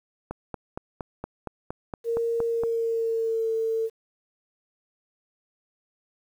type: click train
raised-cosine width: 1 ms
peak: -18 dBFS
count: 11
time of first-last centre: 0.31-2.636 s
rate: 4.3 Hz
type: tone with pitch glide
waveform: sine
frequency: 463.5 to 449 Hz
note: A#4 to A4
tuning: -10 to +35 cents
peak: -23 dBFS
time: 2.04-3.9 s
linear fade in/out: 50 ms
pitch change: -55 cents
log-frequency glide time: 2.45-3.48 s
effects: 9-bit